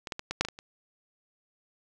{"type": "clicks", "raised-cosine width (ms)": 0.2, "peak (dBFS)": [-20, -15, -18, -15, -6, -16, -20, -27], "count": 8, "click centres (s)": [0.072, 0.122, 0.194, 0.31, 0.41, 0.45, 0.486, 0.589], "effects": []}